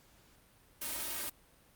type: noise with comb filter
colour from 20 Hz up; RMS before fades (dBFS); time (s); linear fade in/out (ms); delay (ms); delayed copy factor
white; -38; 0.81-1.3; 10; 3.2; +0.7
effects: pink hiss -64 dBFS RMS until 1.75 s + Opus 48 kbps